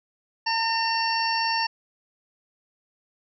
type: harmonic tone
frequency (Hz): 908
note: A#5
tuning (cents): -46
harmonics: 1 / 2 / 3 / 5 / 6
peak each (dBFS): -25 / -30 / -31 / -30 / -30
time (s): 0.46-1.67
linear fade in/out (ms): 10
effects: none